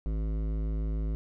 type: tone with hard clipping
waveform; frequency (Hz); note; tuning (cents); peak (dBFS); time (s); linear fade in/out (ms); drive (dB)
sine; 53.4; G#1; +49; -30; 0.06-1.15; 0; 14
effects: none